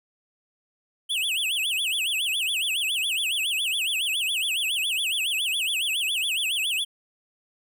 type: tone with vibrato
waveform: square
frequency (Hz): 2960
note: F#7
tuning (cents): 0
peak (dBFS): -24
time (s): 1.09-6.85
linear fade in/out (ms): 20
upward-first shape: sine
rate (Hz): 7.2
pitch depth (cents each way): 280
effects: none